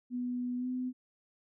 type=tone with pitch glide; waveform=sine; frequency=246.9 to 253 Hz; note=B3 to B3; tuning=0 to +42 cents; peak=-32 dBFS; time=0.1-0.93 s; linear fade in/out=50 ms; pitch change=+42 cents; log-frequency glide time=0.57-0.67 s; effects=none